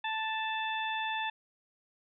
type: harmonic tone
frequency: 880 Hz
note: A5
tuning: in tune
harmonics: 1 / 2 / 3 / 4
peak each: -34 / -37 / -39 / -40 dBFS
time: 0.04-1.3 s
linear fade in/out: 5 ms
effects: none